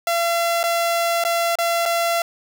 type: tone with dropouts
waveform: sawtooth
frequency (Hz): 680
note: F5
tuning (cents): -46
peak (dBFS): -14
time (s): 0.07-2.22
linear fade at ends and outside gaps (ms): 2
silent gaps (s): 0.631-0.638 / 1.239-1.249 / 1.555-1.586 / 1.855-1.859
effects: none